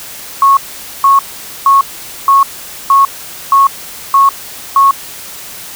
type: tone bursts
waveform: sine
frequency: 1100 Hz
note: C#6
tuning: 14 cents flat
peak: -3 dBFS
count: 8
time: 0.42-4.91 s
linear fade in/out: 2 ms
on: 150 ms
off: 470 ms
effects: white hiss -28 dBFS RMS until 5.75 s